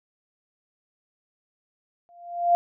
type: tone with exponential growth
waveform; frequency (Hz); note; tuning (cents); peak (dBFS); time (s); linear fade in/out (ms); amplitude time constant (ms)
sine; 695; F5; -9; -13; 2.09-2.55; 0; 100
effects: none